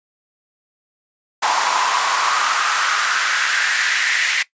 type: noise with high-pass filter sweep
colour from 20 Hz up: pink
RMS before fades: -18 dBFS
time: 1.42-4.43 s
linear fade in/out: 10 ms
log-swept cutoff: 900 to 2000 Hz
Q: 3.9
effects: noise-tail reverb RT60 0.1 s tail -17 dB re dry + resampled to 16000 Hz